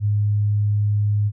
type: tone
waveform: sine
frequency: 103.83 Hz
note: G#2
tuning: in tune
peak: -16 dBFS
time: 0-1.32 s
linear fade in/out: 50 ms
effects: none